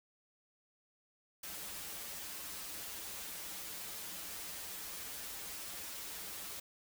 white noise with comb filter, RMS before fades -45 dBFS, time 1.43-6.6 s, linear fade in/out 5 ms, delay 8 ms, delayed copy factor -0.9, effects none

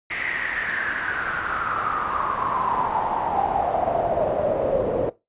brown noise with band-pass filter sweep, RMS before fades -24 dBFS, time 0.1-5.1 s, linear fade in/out 10 ms, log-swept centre 2100 to 500 Hz, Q 7.7, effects noise-tail reverb RT60 0.2 s tail -17 dB re dry + resampled to 8000 Hz

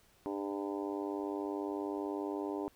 harmonic tone, 100 Hz, G2, 35 cents sharp, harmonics 3 / 4 / 5 / 6 / 7 / 8 / 9 / 10, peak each -38 / -39 / -47 / -46 / -50 / -48 / -47 / -51 dBFS, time 0.26-2.68 s, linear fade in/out 0 ms, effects pink hiss -66 dBFS RMS until 2.75 s

